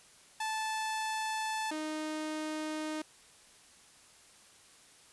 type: tone pair in turn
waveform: sawtooth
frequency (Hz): 875 / 309.4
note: A5 / D#4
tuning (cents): -10 / -10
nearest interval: octave + tritone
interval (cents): 1800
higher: first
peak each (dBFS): -29 / -31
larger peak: first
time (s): 0.4-1.71 / 1.71-3.02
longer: neither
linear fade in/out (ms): 5
effects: white hiss -59 dBFS RMS until 5.12 s + resampled to 24000 Hz